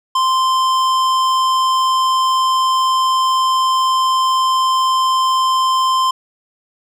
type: tone with hard clipping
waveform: triangle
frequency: 1042 Hz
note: C6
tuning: 7 cents flat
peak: -14 dBFS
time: 0.15-6.11 s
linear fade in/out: 5 ms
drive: 17 dB
effects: none